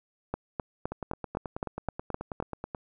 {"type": "two click trains", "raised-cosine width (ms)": 1, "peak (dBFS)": [-20, -16], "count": [18, 9], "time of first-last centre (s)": [[0.92, 2.748], [0.34, 2.402]], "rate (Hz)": [9.3, 3.88], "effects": []}